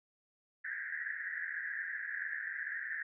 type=band-pass noise; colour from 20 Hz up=pink; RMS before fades=-40 dBFS; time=0.64-3.03 s; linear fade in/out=10 ms; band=1600 to 1900 Hz; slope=96 dB/octave; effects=none